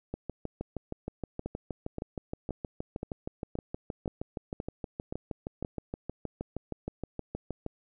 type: two click trains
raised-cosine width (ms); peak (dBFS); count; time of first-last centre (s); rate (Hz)
2; -21 / -21; 9 / 49; 1.46-5.648 / 0.14-7.664; 1.91 / 6.38
effects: none